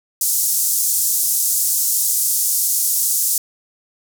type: band-pass noise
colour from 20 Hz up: white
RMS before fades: -18 dBFS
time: 0.21-3.38 s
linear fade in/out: 2 ms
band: 6100 to 15000 Hz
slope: 24 dB/octave
effects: none